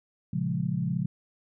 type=chord; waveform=sine; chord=Bb minor seventh; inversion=none; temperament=equal; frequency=116.54 / 138.59 / 174.61 / 207.7 Hz; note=Bb2 / Db3 / F3 / Ab3; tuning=0 / 0 / 0 / 0 cents; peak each=-35 / -30 / -29 / -35 dBFS; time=0.33-1.06 s; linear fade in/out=5 ms; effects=none

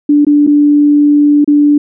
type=tone with dropouts; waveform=sine; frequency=292.6 Hz; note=D4; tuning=6 cents flat; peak=-4 dBFS; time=0.09-1.78 s; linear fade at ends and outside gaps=5 ms; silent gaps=0.249-0.267 / 0.467-0.473 / 1.445-1.476 s; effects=none

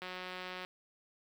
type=click train; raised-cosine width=0.3 ms; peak=-27 dBFS; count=116; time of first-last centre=0.02-0.648 s; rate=183 Hz; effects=high-pass 60 Hz 12 dB/octave + 9-bit

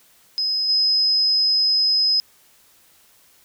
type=tone with level steps; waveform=sine; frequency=5070 Hz; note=D#8; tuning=32 cents sharp; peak=-19 / -15 dBFS; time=0.38-2.2 s; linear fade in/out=0 ms; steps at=0.68 s; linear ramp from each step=20 ms; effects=white hiss -55 dBFS RMS until 3.44 s

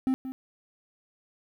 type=tone with echo; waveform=triangle; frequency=261.6 Hz; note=C4; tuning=in tune; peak=-20 dBFS; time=0.07-0.14 s; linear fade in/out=0 ms; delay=180 ms; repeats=1; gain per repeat=-11 dB; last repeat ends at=0.32 s; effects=10-bit

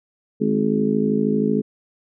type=harmonic tone with a mistuned harmonic; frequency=52.9 Hz; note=G#1; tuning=33 cents sharp; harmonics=3 / 4 / 5 / 6 / 7 / 8; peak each=-28 / -20 / -23 / -31 / -28 / -23 dBFS; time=0.4-1.62 s; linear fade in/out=20 ms; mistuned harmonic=3; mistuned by=-40 cents; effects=none

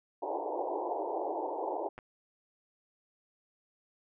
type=band-pass noise; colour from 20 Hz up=white; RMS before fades=-35 dBFS; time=0.22-1.89 s; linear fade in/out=10 ms; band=310 to 940 Hz; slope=96 dB/octave
type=clicks; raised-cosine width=0.5 ms; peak=-31 dBFS; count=2; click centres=1.98 / 1.988 s
effects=none

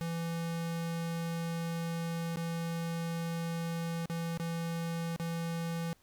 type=tone with dropouts; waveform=square; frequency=167 Hz; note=E3; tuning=23 cents sharp; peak=-34 dBFS; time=0.01-5.93 s; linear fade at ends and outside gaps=0 ms; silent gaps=2.359-2.371 / 4.057-4.098 / 4.375-4.398 / 5.162-5.198 s; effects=pink hiss -67 dBFS RMS until 6.02 s

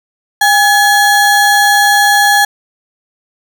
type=ring-modulated tone; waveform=square; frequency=1256 Hz; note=D#6; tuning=16 cents sharp; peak=-4 dBFS; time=0.41-2.45 s; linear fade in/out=5 ms; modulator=445 Hz; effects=none

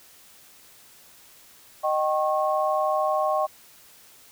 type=tone cluster; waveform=sine; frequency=618 / 771 / 1089 Hz; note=D#5 / G5 / C#6; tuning=-12 / -29 / -31 cents; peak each=-24 / -26 / -26 dBFS; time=1.83-3.47 s; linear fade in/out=20 ms; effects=white hiss -52 dBFS RMS until 4.31 s

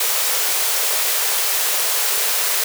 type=high-pass noise; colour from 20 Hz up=white; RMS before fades=-19 dBFS; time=0-2.64 s; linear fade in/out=5 ms; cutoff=390 Hz; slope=96 dB/octave; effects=none

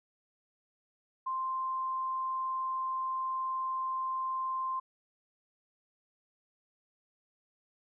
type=tone; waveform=sine; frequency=1046.5 Hz; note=C6; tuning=in tune; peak=-31 dBFS; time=1.26-4.8 s; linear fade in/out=10 ms; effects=none

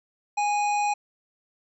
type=harmonic tone; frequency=827 Hz; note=G#5; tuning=8 cents flat; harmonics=1 / 3 / 5 / 7 / 9; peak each=-22 / -31 / -44 / -42 / -39 dBFS; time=0.37-0.94 s; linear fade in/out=10 ms; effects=none

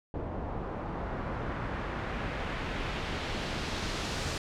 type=noise with low-pass filter sweep; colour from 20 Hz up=pink; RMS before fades=-35 dBFS; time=0.14-4.38 s; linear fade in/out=2 ms; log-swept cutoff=730 to 6300 Hz; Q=0.99; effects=none

